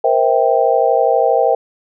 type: chord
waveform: sine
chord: C dominant seventh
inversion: third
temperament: just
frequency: 470.9 / 523.3 / 654.1 / 784.9 Hz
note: Bb4 / C5 / E5 / G5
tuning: +18 / 0 / -14 / +2 cents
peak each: -16 dBFS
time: 0.04-1.55 s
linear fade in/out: 5 ms
effects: none